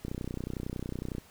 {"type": "click train", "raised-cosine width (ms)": 3, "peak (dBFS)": -22, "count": 36, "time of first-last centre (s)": [0.05, 1.183], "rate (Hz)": 30.9, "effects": ["pink hiss -57 dBFS RMS until 1.3 s"]}